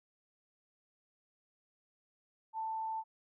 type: tone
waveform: sine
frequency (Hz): 886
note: A5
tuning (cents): +12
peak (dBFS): -35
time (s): 2.53-3.04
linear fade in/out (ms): 50
effects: none